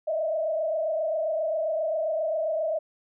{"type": "tone with frequency modulation", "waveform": "sine", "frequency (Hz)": 634, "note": "D#5", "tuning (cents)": 32, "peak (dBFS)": -24, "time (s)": [0.07, 2.79], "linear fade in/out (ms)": 10, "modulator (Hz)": 27.5, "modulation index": 1.2, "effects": []}